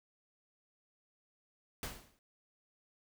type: noise with exponential decay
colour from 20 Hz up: pink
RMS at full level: -38 dBFS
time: 1.83-2.19 s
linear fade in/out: 1 ms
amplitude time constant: 78 ms
effects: none